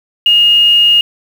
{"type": "tone with quantisation", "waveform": "sine", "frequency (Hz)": 2851, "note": "F7", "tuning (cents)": 35, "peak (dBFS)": -5, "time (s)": [0.26, 1.01], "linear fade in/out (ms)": 2, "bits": 5, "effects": []}